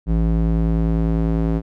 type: tone with band-pass filter sweep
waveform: square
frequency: 55 Hz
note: A1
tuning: in tune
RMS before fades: -18 dBFS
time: 0.06-1.62 s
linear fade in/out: 50 ms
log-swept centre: 140 to 240 Hz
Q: 0.96
effects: none